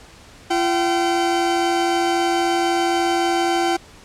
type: tone pair together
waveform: 40% pulse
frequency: 342.1 / 768 Hz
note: F4 / G5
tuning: -36 / -36 cents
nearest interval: octave + major second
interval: 1400 cents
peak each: -19 dBFS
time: 0.5-3.77 s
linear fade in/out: 10 ms
effects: pink hiss -45 dBFS RMS until 4.04 s + low-pass 8000 Hz 12 dB/octave